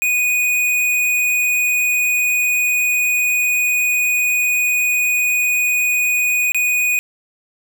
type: tone with dropouts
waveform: square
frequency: 2477 Hz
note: D#7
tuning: 8 cents flat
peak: -15 dBFS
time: 0.02-6.99 s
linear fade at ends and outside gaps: 0 ms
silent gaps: 6.52-6.546 s
effects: none